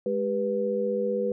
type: tone cluster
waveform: sine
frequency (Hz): 208.9 / 394.7 / 490.2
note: G#3 / G4 / B4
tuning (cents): +10 / +12 / -13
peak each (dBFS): -31 / -30 / -26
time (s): 0.06-1.32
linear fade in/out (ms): 2
effects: none